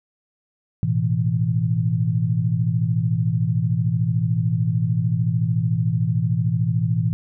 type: chord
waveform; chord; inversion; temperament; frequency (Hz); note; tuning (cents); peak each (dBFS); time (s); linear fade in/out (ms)
sine; A suspended second; none; equal with one note detuned; 110 / 123.47 / 164.24; A2 / B2 / E3; 0 / 0 / -6; -22; 0.83-7.13; 0
effects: none